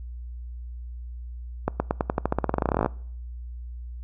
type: accelerating click train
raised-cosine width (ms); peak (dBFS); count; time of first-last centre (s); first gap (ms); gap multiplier
1; -8; 24; 1.68-2.861; 120; 0.91
effects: noise-tail reverb RT60 0.6 s tail -24 dB re dry + added 60 Hz sine -34 dBFS peak until 4.03 s